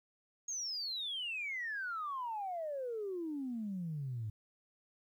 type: exponential sweep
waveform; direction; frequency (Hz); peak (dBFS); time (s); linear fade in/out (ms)
sine; down; 6645 to 103.83; -36; 0.48-4.3; 5
effects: tanh soft clip ceiling -32 dBFS + 12-bit